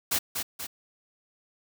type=noise with echo; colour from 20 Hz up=white; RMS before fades=-26 dBFS; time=0.11-0.19 s; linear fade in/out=10 ms; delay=240 ms; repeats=2; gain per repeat=-5 dB; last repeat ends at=0.67 s; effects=none